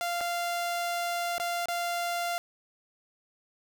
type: tone with dropouts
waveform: sawtooth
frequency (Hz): 694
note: F5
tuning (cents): -11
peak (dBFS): -25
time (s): 0.01-2.38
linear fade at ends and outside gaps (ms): 0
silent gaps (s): 0.207-0.211 / 1.381-1.399 / 1.657-1.685
effects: none